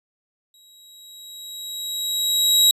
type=tone with exponential growth; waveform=sawtooth; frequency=3842 Hz; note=B7; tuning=48 cents flat; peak=-8 dBFS; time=0.54-2.71 s; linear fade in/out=2 ms; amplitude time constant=470 ms; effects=resampled to 32000 Hz